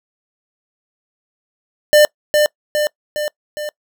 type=tone with echo; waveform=square; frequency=598 Hz; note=D5; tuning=31 cents sharp; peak=-7 dBFS; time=1.93-2.05 s; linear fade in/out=0 ms; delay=410 ms; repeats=4; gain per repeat=-4 dB; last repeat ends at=3.69 s; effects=noise-tail reverb RT60 0.1 s tail -25 dB re dry